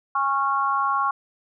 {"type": "tone with amplitude modulation", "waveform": "sine", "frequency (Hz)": 1100, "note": "C#6", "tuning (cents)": -14, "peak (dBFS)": -15, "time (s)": [0.15, 1.11], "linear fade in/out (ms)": 5, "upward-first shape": "sine", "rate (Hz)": 281, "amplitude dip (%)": 100, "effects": []}